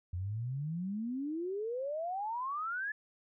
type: exponential sweep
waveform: sine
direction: up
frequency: 85.7 to 1743 Hz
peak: -34 dBFS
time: 0.13-2.92 s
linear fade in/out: 5 ms
effects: none